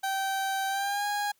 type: tone with pitch glide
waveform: 30% pulse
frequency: 776 to 822.1 Hz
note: G5 to G#5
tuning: -18 to -18 cents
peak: -25 dBFS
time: 0.03-1.32 s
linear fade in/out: 10 ms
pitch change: +100 cents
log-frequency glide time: 0.68-1.06 s
effects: white hiss -69 dBFS RMS until 1.39 s